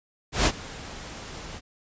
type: noise with ADSR envelope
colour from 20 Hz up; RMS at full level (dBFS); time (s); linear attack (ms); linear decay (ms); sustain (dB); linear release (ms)
pink; -19; 0.32-1.61; 140; 56; -20; 44
effects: resampled to 16000 Hz